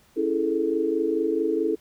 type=chord; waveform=sine; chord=A major seventh; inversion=first; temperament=equal; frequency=277.2 / 329.6 / 415.3 / 440 Hz; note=C#4 / E4 / G#4 / A4; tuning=0 / 0 / 0 / 0 cents; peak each=-31 / -25 / -29 / -25 dBFS; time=0.16-1.76 s; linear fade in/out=20 ms; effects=pink hiss -59 dBFS RMS until 1.8 s